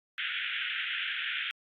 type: band-pass noise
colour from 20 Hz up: white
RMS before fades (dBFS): -34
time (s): 0.18-1.51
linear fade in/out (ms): 0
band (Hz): 1400 to 3400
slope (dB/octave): 96
effects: AAC 64 kbps